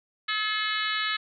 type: harmonic tone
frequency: 429.1 Hz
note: A4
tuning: 43 cents flat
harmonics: 3 / 4 / 5 / 6 / 7 / 8 / 9 / 10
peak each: -32 / -31 / -33 / -39 / -35 / -37 / -34 / -38 dBFS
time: 0.28-1.17 s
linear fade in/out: 10 ms
effects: none